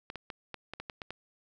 clicks, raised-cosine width 0.3 ms, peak -23 dBFS, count 9, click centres 0.101 / 0.157 / 0.302 / 0.543 / 0.736 / 0.8 / 0.898 / 1.018 / 1.106 s, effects none

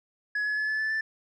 sine tone with pitch steps, 1687 / 1701.7 / 1716.5 / 1731.4 / 1746.5 / 1761.7 Hz, G#6 / G#6 / A6 / A6 / A6 / A6, +27 / +42 / -43 / -28 / -13 / +2 cents, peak -23 dBFS, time 0.35-1.01 s, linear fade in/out 5 ms, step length 110 ms, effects tanh soft clip ceiling -25 dBFS

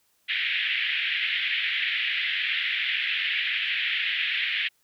pink band-pass noise, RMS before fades -27 dBFS, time 0.28-4.69 s, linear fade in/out 20 ms, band 1800 to 3400 Hz, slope 48 dB/octave, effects white hiss -68 dBFS RMS until 4.83 s

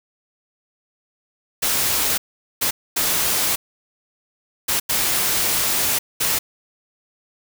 white noise bursts at uneven times, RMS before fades -20 dBFS, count 6, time 1.62-2.18 / 2.61-2.71 / 2.96-3.56 / 4.68-4.8 / 4.89-5.99 / 6.2-6.39 s, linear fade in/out 10 ms, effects none

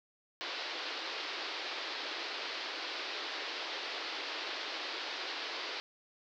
white band-pass noise, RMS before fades -40 dBFS, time 0.41-5.8 s, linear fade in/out 0 ms, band 300 to 4800 Hz, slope 48 dB/octave, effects none

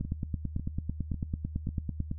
two click trains, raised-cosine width 5 ms, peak -19 / -23 dBFS, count 20 / 4, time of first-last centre 0.01-2.114 / 0.05-1.689 s, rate 9.03 / 1.83 Hz, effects noise-tail reverb RT60 0.1 s tail -19 dB re dry + added 77 Hz sine -38 dBFS peak until 2.18 s

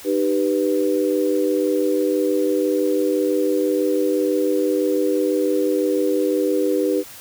sine chord, Eb augmented, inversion none, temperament equal with one note detuned, 306 / 392 / 493.9 Hz, Eb4 / G4 / B4, -29 / 0 / 0 cents, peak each -21 dBFS, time 0.04-7.04 s, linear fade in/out 50 ms, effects white hiss -40 dBFS RMS until 7.2 s

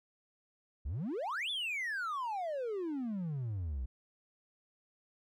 triangle exponential two-way sweep, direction up then down, 58.7 to 3558 to 58.7 Hz, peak -32 dBFS, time 0.85-3.86 s, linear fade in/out 10 ms, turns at 1.5 s, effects tanh soft clip ceiling -28 dBFS

